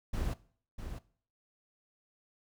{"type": "noise with echo", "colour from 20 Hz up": "brown", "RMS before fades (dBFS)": -33, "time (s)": [0.13, 0.34], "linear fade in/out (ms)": 10, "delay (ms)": 650, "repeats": 1, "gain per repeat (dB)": -8, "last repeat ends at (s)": 0.99, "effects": ["noise-tail reverb RT60 0.5 s tail -19 dB re dry"]}